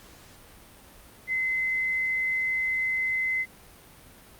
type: tone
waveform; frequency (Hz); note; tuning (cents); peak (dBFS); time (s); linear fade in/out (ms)
sine; 2050; C7; -36; -24; 1.27-3.46; 50
effects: pink hiss -51 dBFS RMS until 4.39 s + Opus 48 kbps